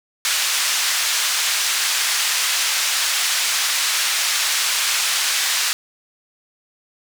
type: band-pass noise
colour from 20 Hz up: white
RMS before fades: -20 dBFS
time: 0.25-5.73 s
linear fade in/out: 0 ms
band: 1300 to 6900 Hz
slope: 12 dB/octave
effects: none